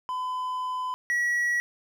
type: tone pair in turn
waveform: triangle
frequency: 1011 / 1925.7 Hz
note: B5 / B6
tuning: +40 / -44 cents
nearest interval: major seventh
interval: 1116 cents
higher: second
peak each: -26 / -21 dBFS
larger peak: second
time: 0.09-0.94 / 1.1-1.6 s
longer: first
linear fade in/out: 0 ms
effects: none